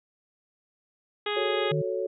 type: harmonic tone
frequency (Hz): 415.3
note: G#4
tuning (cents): 0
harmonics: 1 / 2 / 3 / 4 / 5 / 6 / 7 / 8 / 9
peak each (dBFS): -30 / -36 / -35 / -38 / -37 / -40 / -39 / -37 / -40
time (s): 1.26-1.72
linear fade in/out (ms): 5
type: chord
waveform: sine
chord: F# minor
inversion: none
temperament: equal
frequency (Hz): 370 / 440 / 554.4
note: F#4 / A4 / C#5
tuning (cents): 0 / 0 / 0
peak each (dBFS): -31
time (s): 1.36-2.07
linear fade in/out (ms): 10
type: tone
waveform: sine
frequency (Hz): 152.9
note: D#3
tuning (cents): -30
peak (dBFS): -26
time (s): 1.71-1.82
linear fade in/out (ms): 10
effects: none